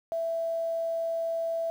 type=tone; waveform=sine; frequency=662 Hz; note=E5; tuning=7 cents sharp; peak=-27 dBFS; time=0.12-1.7 s; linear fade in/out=0 ms; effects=9-bit